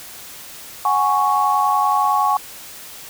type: chord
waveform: sine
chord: F# suspended second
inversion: none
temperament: equal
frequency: 740 / 830.6 / 1108.7 Hz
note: F#5 / G#5 / C#6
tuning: 0 / 0 / 0 cents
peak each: -22 / -18 / -17 dBFS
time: 0.85-2.37 s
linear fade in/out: 2 ms
effects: white hiss -37 dBFS RMS until 3.09 s

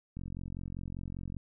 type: click train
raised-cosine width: 5 ms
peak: -28 dBFS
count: 55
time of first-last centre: 0.17-1.367 s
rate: 45.1 Hz
effects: none

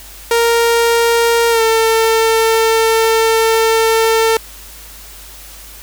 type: tone with pitch glide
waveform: sawtooth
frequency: 465.6 to 449 Hz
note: A#4 to A4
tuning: -2 to +35 cents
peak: -6 dBFS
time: 0.31-4.37 s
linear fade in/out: 2 ms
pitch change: -63 cents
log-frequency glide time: 1.5-1.62 s
effects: added 50 Hz sine -38 dBFS peak until 5.82 s + white hiss -36 dBFS RMS until 5.82 s

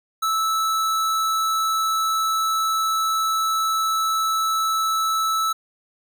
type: tone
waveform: square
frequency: 1311 Hz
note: E6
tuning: 10 cents flat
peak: -20 dBFS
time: 0.22-5.53 s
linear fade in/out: 10 ms
effects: none

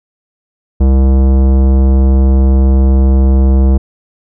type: tone with tanh clipping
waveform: sine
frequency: 66.3 Hz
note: C2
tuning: 23 cents sharp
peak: -7 dBFS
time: 0.8-3.78 s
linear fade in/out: 10 ms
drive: 17 dB
effects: none

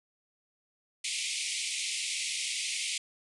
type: band-pass noise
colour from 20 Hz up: pink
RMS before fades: -34 dBFS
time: 1.04-2.98 s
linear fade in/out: 5 ms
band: 2100 to 10000 Hz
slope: 96 dB/octave
effects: none

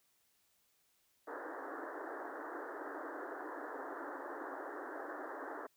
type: band-pass noise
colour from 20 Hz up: pink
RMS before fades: -45 dBFS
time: 1.27-5.67 s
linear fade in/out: 10 ms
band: 280 to 1800 Hz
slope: 96 dB/octave
effects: white hiss -75 dBFS RMS until 5.76 s

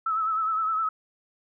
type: tone with vibrato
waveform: sine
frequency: 1301 Hz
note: E6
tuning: 23 cents flat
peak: -23 dBFS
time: 0.06-0.89 s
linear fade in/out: 5 ms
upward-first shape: sine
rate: 9.7 Hz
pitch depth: 45 cents each way
effects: none

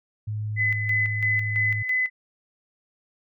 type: tone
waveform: sine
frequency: 106.4 Hz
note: G#2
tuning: 42 cents sharp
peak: -26 dBFS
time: 0.27-1.83 s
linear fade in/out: 10 ms
type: tone with tremolo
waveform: sine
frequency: 2017 Hz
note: B6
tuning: 36 cents sharp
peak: -20 dBFS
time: 0.56-2.1 s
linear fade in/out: 50 ms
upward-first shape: square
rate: 3 Hz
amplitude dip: 55%
effects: none

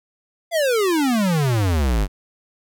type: exponential sweep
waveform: square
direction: down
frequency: 698.5 to 46 Hz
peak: -17 dBFS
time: 0.51-2.08 s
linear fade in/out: 50 ms
effects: none

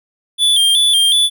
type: tone with vibrato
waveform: square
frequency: 3326 Hz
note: G#7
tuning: 2 cents sharp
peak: -10 dBFS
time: 0.38-1.3 s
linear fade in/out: 50 ms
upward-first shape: square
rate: 2.7 Hz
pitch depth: 70 cents each way
effects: none

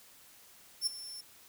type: tone with ADSR envelope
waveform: sawtooth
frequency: 5390 Hz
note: E8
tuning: 38 cents sharp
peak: -24 dBFS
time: 0.81-1.21 s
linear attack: 56 ms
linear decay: 13 ms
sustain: -16 dB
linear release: 6 ms
effects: white hiss -58 dBFS RMS until 1.48 s

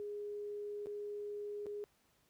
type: tone with dropouts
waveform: sine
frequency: 413.2 Hz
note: G#4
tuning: 9 cents flat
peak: -40 dBFS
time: 0-1.84 s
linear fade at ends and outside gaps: 0 ms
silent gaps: 0.859-0.869 / 1.659-1.666 s
effects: pink hiss -73 dBFS RMS until 2.29 s + high-pass 60 Hz 12 dB/octave

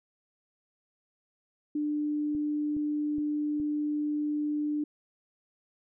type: tone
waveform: sine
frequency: 297.7 Hz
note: D4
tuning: 24 cents sharp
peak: -27 dBFS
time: 1.75-4.84 s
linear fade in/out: 5 ms
type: click train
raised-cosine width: 3 ms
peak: -31 dBFS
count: 4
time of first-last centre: 2.35-3.6 s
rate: 2.4 Hz
effects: none

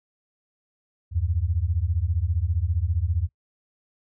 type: beating tone pair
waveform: sine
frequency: 77.78 / 92.78 Hz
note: D#2 / F#2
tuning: 0 / +5 cents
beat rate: 15 Hz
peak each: -24 dBFS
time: 1.11-3.29 s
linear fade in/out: 50 ms
effects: noise-tail reverb RT60 0.1 s tail -25 dB re dry

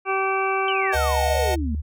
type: harmonic tone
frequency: 385.9 Hz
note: G4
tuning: 27 cents flat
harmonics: 1 / 2 / 3 / 4 / 6 / 7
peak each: -25 / -26 / -25 / -31 / -28 / -34 dBFS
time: 0.05-0.97 s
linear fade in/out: 50 ms
type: exponential sweep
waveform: sine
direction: down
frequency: 3136 to 208.2 Hz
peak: -26 dBFS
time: 0.68-1.75 s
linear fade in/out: 2 ms
type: chord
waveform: square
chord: B dominant seventh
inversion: none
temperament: equal with one note detuned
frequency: 486.8 / 622.3 / 740 / 880 Hz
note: B4 / D#5 / F#5 / A5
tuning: -25 / 0 / 0 / 0 cents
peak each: -31 / -25 / -27 / -30 dBFS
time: 0.92-1.56 s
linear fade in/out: 20 ms
type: tone with pitch glide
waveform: sine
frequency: 71.5 to 74.58 Hz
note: D2 to D2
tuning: -46 to +27 cents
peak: -23 dBFS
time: 0.94-1.82 s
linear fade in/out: 20 ms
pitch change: +73 cents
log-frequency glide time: 1.24-1.62 s
effects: none

